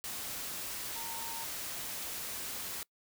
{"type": "tone in noise", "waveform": "sine", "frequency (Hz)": 917, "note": "A#5", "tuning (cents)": -29, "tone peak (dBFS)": -44, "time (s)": [0.96, 1.44], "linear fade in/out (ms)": 0, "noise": "white", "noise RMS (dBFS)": -40, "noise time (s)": [0.04, 2.83], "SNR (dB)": -7, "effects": ["noise-tail reverb RT60 0.1 s tail -24 dB re dry"]}